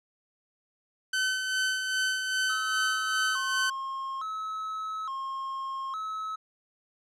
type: tone with tremolo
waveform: sawtooth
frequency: 1524 Hz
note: G6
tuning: 49 cents flat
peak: -21 dBFS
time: 1.13-3.7 s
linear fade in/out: 5 ms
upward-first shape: sine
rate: 2.5 Hz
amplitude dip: 45%
type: tone with vibrato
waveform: triangle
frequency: 1177 Hz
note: D6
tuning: 3 cents sharp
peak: -30 dBFS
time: 2.49-6.36 s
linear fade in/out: 10 ms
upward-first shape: square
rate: 0.58 Hz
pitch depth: 160 cents each way
effects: low-pass 9000 Hz 12 dB/octave